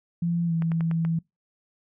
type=tone with pitch glide; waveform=sine; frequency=170.6 to 164.69 Hz; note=F3 to E3; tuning=-40 to -1 cents; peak=-22 dBFS; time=0.22-1.19 s; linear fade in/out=5 ms; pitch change=-61 cents; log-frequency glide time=0.46-0.53 s
type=clicks; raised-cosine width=0.5 ms; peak=-23 dBFS; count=5; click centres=0.622 / 0.718 / 0.808 / 0.913 / 1.05 s
effects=noise-tail reverb RT60 0.2 s tail -25 dB re dry